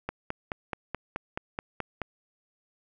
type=click train; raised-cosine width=0.5 ms; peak=-16 dBFS; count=10; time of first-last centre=0.09-2.017 s; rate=4.67 Hz; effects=none